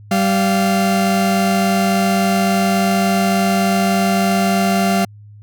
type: tone pair together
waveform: 40% pulse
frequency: 194.1 / 692.9 Hz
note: G3 / F5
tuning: -17 / -14 cents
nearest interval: octave + minor seventh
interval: 2203 cents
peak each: -14 / -17 dBFS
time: 0.11-5.05 s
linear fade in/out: 5 ms
effects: added 104 Hz sine -37 dBFS peak until 5.42 s